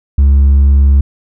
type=tone with hard clipping; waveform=triangle; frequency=69.3 Hz; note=C#2; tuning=in tune; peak=-3 dBFS; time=0.18-1.01 s; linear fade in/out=5 ms; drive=1 dB; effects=none